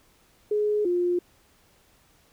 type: tone pair in turn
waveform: sine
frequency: 419.8 / 353.3 Hz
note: G#4 / F4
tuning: +19 / +20 cents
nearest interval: minor third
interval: 299 cents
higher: first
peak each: -21 dBFS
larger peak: neither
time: 0.51-0.85 / 0.85-1.19 s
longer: neither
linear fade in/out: 5 ms
effects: pink hiss -61 dBFS RMS until 2.32 s